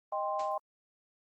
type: chord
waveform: sine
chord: C minor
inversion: first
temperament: equal with one note detuned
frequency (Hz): 622.3 / 792.6 / 1046.5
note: Eb5 / G5 / C6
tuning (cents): 0 / +19 / 0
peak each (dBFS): -35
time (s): 0.12-0.58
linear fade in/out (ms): 5
type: noise with exponential decay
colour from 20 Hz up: white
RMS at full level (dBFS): -41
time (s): 0.39-0.6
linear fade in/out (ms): 5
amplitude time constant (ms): 44
effects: Opus 24 kbps